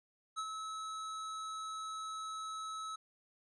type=tone with ADSR envelope; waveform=square; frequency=1295 Hz; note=E6; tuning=31 cents flat; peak=-36 dBFS; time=0.36-2.96 s; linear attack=27 ms; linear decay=61 ms; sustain=-5 dB; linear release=8 ms; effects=resampled to 22050 Hz + 13-bit